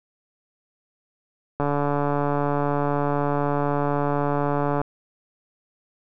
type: click train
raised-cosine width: 1 ms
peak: -10 dBFS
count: 464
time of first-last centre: 1.6-4.815 s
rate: 144 Hz
effects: none